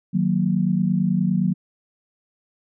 sine chord, D# minor, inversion none, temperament equal, 155.56 / 185 / 233.1 Hz, D#3 / F#3 / A#3, 0 / 0 / 0 cents, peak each -24 / -19 / -25 dBFS, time 0.13-1.54 s, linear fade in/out 20 ms, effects none

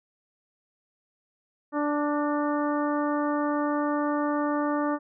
harmonic tone with a mistuned harmonic, 293.7 Hz, D4, in tune, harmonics 1 / 2 / 3 / 4 / 5 / 6, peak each -26 / -30 / -33 / -32 / -39 / -42 dBFS, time 1.72-4.99 s, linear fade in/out 50 ms, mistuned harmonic 6, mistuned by +35 cents, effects none

